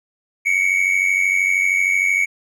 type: tone pair together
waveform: triangle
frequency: 2191 / 2284 Hz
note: C#7 / D7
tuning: -21 / -49 cents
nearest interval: minor second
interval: 72 cents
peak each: -16 dBFS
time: 0.45-2.26 s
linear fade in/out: 20 ms
effects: none